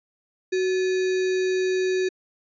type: tone with sample-and-hold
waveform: sine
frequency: 371.9 Hz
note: F#4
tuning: 9 cents sharp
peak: -20 dBFS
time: 0.52-2.09 s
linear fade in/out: 10 ms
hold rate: 2100 Hz
effects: resampled to 16000 Hz